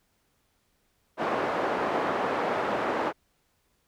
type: band-pass noise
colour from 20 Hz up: pink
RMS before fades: -28 dBFS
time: 1.17-3.13 s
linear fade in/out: 50 ms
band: 410 to 1200 Hz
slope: 12 dB/octave
effects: pink hiss -71 dBFS RMS until 3.87 s